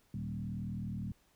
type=tone with frequency modulation; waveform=sine; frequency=155.56 Hz; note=D#3; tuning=in tune; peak=-36 dBFS; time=0.14-1.12 s; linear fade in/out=2 ms; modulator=39.5 Hz; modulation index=1.8; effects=pink hiss -70 dBFS RMS until 1.35 s